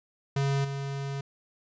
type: tone with level steps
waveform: square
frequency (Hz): 138.59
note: C#3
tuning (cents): 0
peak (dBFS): -25 / -32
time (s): 0.36-1.21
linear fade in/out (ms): 5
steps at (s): 0.64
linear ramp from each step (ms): 10
effects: resampled to 16000 Hz